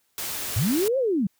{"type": "noise", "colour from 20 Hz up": "white", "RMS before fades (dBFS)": -31, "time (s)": [0.18, 0.88], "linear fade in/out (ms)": 0}
{"type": "linear two-way sweep", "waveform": "sine", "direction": "up then down", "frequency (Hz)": [84.8, 552, 172.8], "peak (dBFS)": -20, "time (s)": [0.56, 1.27], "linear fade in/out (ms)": 5, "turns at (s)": 0.98}
{"effects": ["white hiss -69 dBFS RMS until 1.39 s"]}